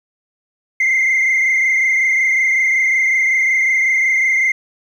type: tone with frequency modulation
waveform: sine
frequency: 2093 Hz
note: C7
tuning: in tune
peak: -10 dBFS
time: 0.8-4.52 s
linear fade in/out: 5 ms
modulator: 25.4 Hz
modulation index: 2.3
effects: tanh soft clip ceiling -10 dBFS + 8-bit